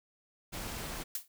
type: noise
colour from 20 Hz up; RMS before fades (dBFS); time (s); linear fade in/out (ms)
pink; -40; 0.52-1.04; 20
type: noise with exponential decay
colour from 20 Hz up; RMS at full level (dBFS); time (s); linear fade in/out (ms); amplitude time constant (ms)
blue; -32; 1.15-1.28; 2; 28
effects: none